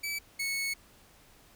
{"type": "tone pair in turn", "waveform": "sawtooth", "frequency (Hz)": [2300, 2205], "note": ["D7", "C#7"], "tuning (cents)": [-37, -10], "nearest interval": "minor second", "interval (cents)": 73, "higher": "first", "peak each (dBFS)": [-29, -27], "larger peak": "second", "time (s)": [[0.03, 0.19], [0.39, 0.74]], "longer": "second", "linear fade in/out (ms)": 10, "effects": ["pink hiss -59 dBFS RMS until 1.55 s"]}